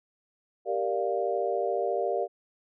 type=chord; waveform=sine; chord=G minor seventh; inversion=none; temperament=equal; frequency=392 / 466.2 / 587.3 / 698.5 Hz; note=G4 / Bb4 / D5 / F5; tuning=0 / 0 / 0 / 0 cents; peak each=-31 dBFS; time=0.65-2.28 s; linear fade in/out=50 ms; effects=none

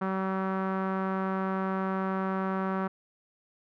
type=tone with low-pass filter; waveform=sawtooth; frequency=190.5 Hz; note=G3; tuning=49 cents flat; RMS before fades=-30 dBFS; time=0.01-2.88 s; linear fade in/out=10 ms; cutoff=1300 Hz; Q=2.6; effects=none

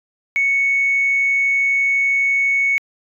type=tone; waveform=sine; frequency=2217 Hz; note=C#7; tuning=in tune; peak=-13 dBFS; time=0.36-2.78 s; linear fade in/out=0 ms; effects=tanh soft clip ceiling -9 dBFS

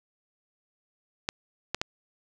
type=clicks; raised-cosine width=0.2 ms; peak=-10 dBFS; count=3; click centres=1.289 / 1.746 / 1.815 s; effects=none

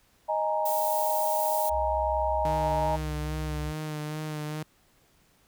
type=chord; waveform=sine; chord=D# suspended fourth; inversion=none; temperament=equal; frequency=622.3 / 830.6 / 932.3 Hz; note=D#5 / G#5 / A#5; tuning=0 / 0 / 0 cents; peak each=-28 / -30 / -29 dBFS; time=0.28-2.97 s; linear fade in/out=20 ms
type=noise; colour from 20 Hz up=violet; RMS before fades=-33 dBFS; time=0.65-1.7 s; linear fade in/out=10 ms
type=tone; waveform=sine; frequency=64.2 Hz; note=C2; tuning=32 cents flat; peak=-32 dBFS; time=1.69-3.74 s; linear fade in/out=50 ms
type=tone with vibrato; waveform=sawtooth; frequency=152.9 Hz; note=D#3; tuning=30 cents flat; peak=-28 dBFS; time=2.45-4.63 s; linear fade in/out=2 ms; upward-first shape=sine; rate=2.4 Hz; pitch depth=25 cents each way
effects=pink hiss -64 dBFS RMS until 5.47 s

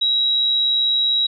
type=tone; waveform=sine; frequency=3859 Hz; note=B7; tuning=41 cents flat; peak=-15 dBFS; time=0.01-1.27 s; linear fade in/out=10 ms; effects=none

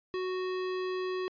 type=tone; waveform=square; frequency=370 Hz; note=F#4; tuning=in tune; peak=-32 dBFS; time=0.14-1.28 s; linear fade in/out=0 ms; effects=resampled to 11025 Hz

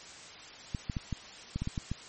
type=clicks; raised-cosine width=5 ms; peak=-20 dBFS; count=9; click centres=0.748 / 0.898 / 0.968 / 1.127 / 1.56 / 1.62 / 1.674 / 1.778 / 1.916 s; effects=white hiss -48 dBFS RMS until 2.08 s + MP3 32 kbps

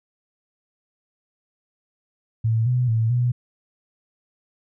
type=tone with pitch steps; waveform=sine; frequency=112.7 / 124.7 / 112.7 / 122.6 Hz; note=A2 / B2 / A2 / B2; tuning=+42 / +17 / +42 / -12 cents; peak=-17 dBFS; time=2.44-3.32 s; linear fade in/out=10 ms; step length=220 ms; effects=none

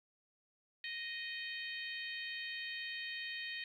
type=harmonic tone with a mistuned harmonic; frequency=622.3 Hz; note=D#5; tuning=in tune; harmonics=3 / 4 / 5 / 6 / 7; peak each=-44 / -46 / -48 / -50 / -51 dBFS; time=0.84-3.64 s; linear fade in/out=2 ms; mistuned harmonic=7; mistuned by=-15 cents; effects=12-bit

